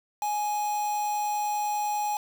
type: tone with quantisation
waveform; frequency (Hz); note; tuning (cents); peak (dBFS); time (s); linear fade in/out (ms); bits
triangle; 835; G#5; +9; -24; 0.22-2.17; 2; 6
effects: none